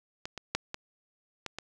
clicks, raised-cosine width 0.2 ms, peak -19 / -21 / -10 / -18 / -18 / -20 dBFS, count 6, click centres 0.255 / 0.377 / 0.55 / 0.744 / 1.463 / 1.586 s, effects none

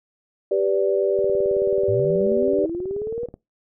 sine chord, G major, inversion none, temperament equal with one note detuned, 392 / 493.9 / 582.3 Hz, G4 / B4 / D5, 0 / 0 / -15 cents, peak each -20 / -24 / -22 dBFS, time 0.51-2.66 s, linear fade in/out 5 ms
click train, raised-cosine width 2 ms, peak -24 dBFS, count 41, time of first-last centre 1.19-3.341 s, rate 18.6 Hz
sine linear sweep, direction up, 98 to 488.4 Hz, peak -24 dBFS, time 1.88-3.26 s, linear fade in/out 5 ms
effects noise-tail reverb RT60 0.2 s tail -22 dB re dry

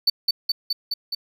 triangle tone with echo, 4520 Hz, C#8, 33 cents sharp, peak -13 dBFS, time 0.07-0.1 s, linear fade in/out 5 ms, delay 210 ms, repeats 5, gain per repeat -2 dB, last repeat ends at 1.15 s, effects none

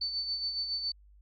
sine tone with tremolo, 4520 Hz, C#8, 33 cents sharp, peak -29 dBFS, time 0.01-0.92 s, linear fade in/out 5 ms, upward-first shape sine, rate 7.2 Hz, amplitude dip 50%, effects added 50 Hz sine -55 dBFS peak until 1.21 s

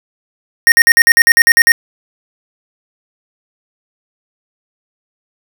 square tone bursts, 1855 Hz, A#6, 9 cents flat, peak -4 dBFS, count 11, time 0.67-1.719 s, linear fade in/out 0 ms, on 49 ms, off 51 ms, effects none

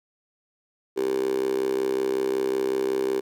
10% pulse tone with high-pass filter, 65.41 Hz, C2, in tune, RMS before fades -25 dBFS, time 0.96-3.21 s, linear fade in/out 20 ms, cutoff 390 Hz, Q 7.6, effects none

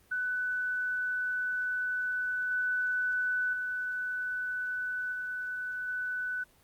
sine tone with level steps, 1495 Hz, F#6, 17 cents sharp, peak -29 / -27 / -31 / -33 / -31 dBFS, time 0.11-6.44 s, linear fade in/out 10 ms, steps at 2.51 / 3.53 / 5.12 / 5.88 s, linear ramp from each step 2 ms, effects pink hiss -63 dBFS RMS until 6.63 s + Opus 24 kbps

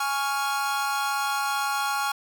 45% pulse chord, Db major, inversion second, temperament equal, 830.6 / 1108.7 / 1396.9 Hz, Ab5 / Db6 / F6, 0 / 0 / 0 cents, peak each -28 / -30 / -29 dBFS, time 0-2.12 s, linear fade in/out 5 ms, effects none

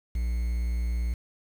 triangle tone with quantisation, 59 Hz, A#1, 22 cents sharp, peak -23 dBFS, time 0.15-1.14 s, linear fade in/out 5 ms, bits 8, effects none

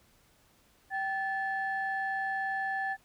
sine tone pair together, 776 / 1739.3 Hz, G5 / A6, -18 / -20 cents, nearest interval octave + major second, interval 1398 cents, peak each -32 / -32 dBFS, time 0.9-2.97 s, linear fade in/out 50 ms, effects tanh soft clip ceiling -23 dBFS + pink hiss -65 dBFS RMS until 3.04 s

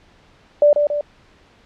sine tone with echo, 587.3 Hz, D5, in tune, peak -8 dBFS, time 0.62-0.73 s, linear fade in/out 2 ms, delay 140 ms, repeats 2, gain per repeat -5 dB, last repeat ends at 1.01 s, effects pink hiss -52 dBFS RMS until 1.65 s + low-pass 4000 Hz 12 dB/octave

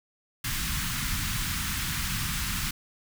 pink band-stop noise, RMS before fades -30 dBFS, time 0.44-2.71 s, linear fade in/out 5 ms, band 220 to 1200 Hz, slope 24 dB/octave, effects none

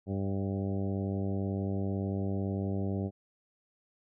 harmonic tone with a mistuned harmonic, 98 Hz, G2, in tune, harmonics 1 / 2 / 3 / 4 / 5 / 6 / 7 / 8, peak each -33 / -34 / -39 / -40 / -45 / -45 / -48 / -52 dBFS, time 0.06-3.11 s, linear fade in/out 50 ms, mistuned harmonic 7, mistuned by -17 cents, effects none

